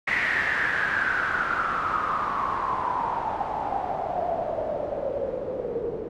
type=noise with low-pass filter sweep; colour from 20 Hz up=white; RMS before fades=-27 dBFS; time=0.07-6.09 s; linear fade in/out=10 ms; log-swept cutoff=2000 to 440 Hz; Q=8.6; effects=none